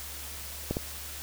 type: clicks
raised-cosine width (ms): 2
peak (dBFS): -15 / -16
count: 2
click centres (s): 0.71 / 0.769
effects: added 72 Hz sine -45 dBFS peak until 1.22 s + white hiss -41 dBFS RMS until 1.22 s